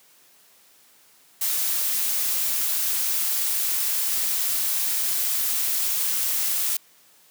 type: noise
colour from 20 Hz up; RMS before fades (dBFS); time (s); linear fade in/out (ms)
blue; -24; 1.41-6.77; 5
effects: white hiss -56 dBFS RMS until 7.3 s + high-pass 150 Hz 12 dB/octave